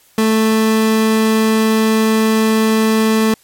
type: tone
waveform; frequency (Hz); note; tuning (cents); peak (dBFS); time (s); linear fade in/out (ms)
30% pulse; 220; A3; 0; -8; 0.18-3.34; 2
effects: white hiss -51 dBFS RMS until 3.43 s + MP3 64 kbps